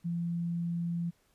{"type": "tone", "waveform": "sine", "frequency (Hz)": 170.6, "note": "F3", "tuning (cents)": -40, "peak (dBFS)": -30, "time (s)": [0.04, 1.11], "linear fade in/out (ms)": 20, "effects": ["pink hiss -70 dBFS RMS until 1.34 s", "resampled to 32000 Hz"]}